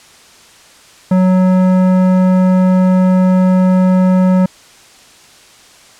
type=tone with tanh clipping; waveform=sine; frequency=185 Hz; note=F#3; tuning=in tune; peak=-9 dBFS; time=1.11-4.46 s; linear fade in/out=5 ms; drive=14 dB; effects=white hiss -42 dBFS RMS until 5.99 s + low-pass 8000 Hz 12 dB/octave